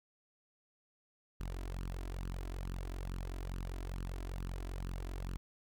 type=tone with flanger; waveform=sawtooth; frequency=45.1 Hz; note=F#1; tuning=44 cents flat; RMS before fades=-41 dBFS; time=1.4-5.37 s; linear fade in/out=0 ms; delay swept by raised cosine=0.66 to 3.06 ms; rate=2.3 Hz; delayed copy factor=+0.7; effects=none